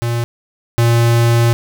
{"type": "tone pair in turn", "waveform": "square", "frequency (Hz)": [118, 117.33], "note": ["A#2", "A#2"], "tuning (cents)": [22, 12], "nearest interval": "unison", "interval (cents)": 10, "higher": "first", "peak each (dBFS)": [-16, -10], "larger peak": "second", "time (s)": [[0.02, 0.24], [0.78, 1.53]], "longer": "second", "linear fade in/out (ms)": 0, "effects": []}